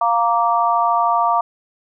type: chord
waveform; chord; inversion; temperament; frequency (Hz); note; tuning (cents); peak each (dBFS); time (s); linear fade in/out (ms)
sine; Bb major; second; just; 699.2 / 932.3 / 1165.4; F5 / Bb5 / D6; +2 / 0 / -14; -18; 0.01-1.41; 5
effects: none